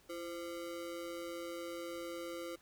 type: ring-modulated tone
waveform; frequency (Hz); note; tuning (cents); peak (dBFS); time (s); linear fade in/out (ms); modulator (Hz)
square; 428.3; A4; -47; -39; 0.09-2.56; 10; 89.7
effects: pink hiss -66 dBFS RMS until 2.61 s